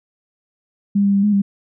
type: tone with pitch steps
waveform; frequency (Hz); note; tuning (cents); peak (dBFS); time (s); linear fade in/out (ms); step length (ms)
sine; 201.1 / 199.5 / 198.3 / 208.2 / 198.9; G3 / G3 / G3 / G#3 / G3; +44 / +31 / +20 / +5 / +25; -12; 0.95-1.42; 10; 94
effects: none